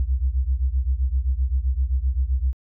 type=beating tone pair; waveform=sine; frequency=61.8 / 69.5 Hz; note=B1 / C#2; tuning=+2 / +5 cents; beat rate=7.7 Hz; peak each=-20 / -22 dBFS; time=0-2.53 s; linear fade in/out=0 ms; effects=tanh soft clip ceiling -13 dBFS